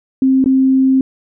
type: tone with dropouts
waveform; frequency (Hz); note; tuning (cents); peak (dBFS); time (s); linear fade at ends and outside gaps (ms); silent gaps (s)
sine; 264.2; C4; +17; -8; 0.22-1.01; 2; 0.442-0.459
effects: none